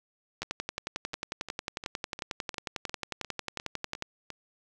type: two click trains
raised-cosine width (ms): 0.2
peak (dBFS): -22 / -15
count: 12 / 41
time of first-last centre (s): 0.43-4.303 / 0.42-4.024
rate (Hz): 2.84 / 11.1
effects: none